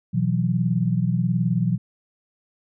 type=chord; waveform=sine; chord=B suspended fourth; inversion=none; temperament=equal with one note detuned; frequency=123.47 / 164.81 / 183.51 Hz; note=B2 / E3 / F#3; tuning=0 / 0 / -14 cents; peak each=-23 dBFS; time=0.13-1.78 s; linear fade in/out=20 ms; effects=none